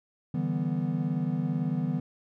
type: chord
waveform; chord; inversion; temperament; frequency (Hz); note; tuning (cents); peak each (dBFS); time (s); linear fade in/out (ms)
triangle; E minor seventh; third; equal; 146.83 / 164.81 / 196 / 246.9; D3 / E3 / G3 / B3; 0 / 0 / 0 / 0; -30 / -28 / -33 / -30; 0.34-2; 5
effects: none